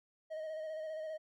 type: tone with vibrato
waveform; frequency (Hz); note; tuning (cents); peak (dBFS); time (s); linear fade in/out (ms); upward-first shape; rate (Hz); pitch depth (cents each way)
triangle; 628; D#5; +16; -37; 0.3-1.18; 20; square; 15; 25
effects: none